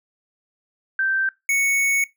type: tone pair in turn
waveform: sine / square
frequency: 1561 / 2218 Hz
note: G6 / C#7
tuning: -8 / 0 cents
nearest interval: tritone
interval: 608 cents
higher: second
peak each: -18 dBFS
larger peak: neither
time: 0.99-1.29 / 1.49-2.04 s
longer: second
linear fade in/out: 2 ms
effects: noise-tail reverb RT60 0.2 s tail -21 dB re dry